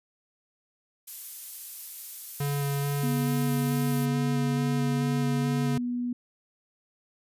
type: noise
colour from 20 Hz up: violet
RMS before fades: -37 dBFS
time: 1.07-4.06 s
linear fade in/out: 10 ms
type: tone with vibrato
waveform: square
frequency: 141.8 Hz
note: C#3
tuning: 40 cents sharp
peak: -27 dBFS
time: 2.4-5.78 s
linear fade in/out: 5 ms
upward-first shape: square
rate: 2.3 Hz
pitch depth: 9 cents each way
type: tone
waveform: sine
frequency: 244 Hz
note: B3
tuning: 21 cents flat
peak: -27 dBFS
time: 3.03-6.13 s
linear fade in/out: 5 ms
effects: resampled to 32000 Hz